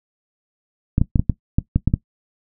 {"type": "clicks", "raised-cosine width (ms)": 5, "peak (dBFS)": -3, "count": 9, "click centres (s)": [0.981, 1.015, 1.158, 1.195, 1.297, 1.585, 1.76, 1.876, 1.939], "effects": ["noise-tail reverb RT60 0.1 s tail -17 dB re dry"]}